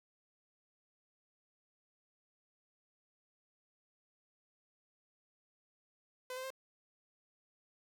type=tone with pitch steps; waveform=sawtooth; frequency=508 / 517.8 / 527.7 Hz; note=B4 / C5 / C5; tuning=+49 / -18 / +15 cents; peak=-37 dBFS; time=6.3-6.504 s; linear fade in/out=2 ms; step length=68 ms; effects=none